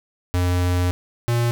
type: tone pair in turn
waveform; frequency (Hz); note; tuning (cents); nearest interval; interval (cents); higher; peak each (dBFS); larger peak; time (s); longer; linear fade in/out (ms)
square; 89.3 / 118.69; F2 / A#2; +39 / +32; perfect fourth; 493; second; -18; neither; 0.34-0.91 / 1.28-1.51; first; 0
effects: none